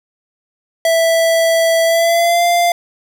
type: tone with pitch glide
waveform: square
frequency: 659.3 to 694.5 Hz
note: E5 to F5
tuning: 0 to -10 cents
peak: -11 dBFS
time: 0.85-2.72 s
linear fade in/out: 2 ms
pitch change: +90 cents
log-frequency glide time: 1.84-2.45 s
effects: none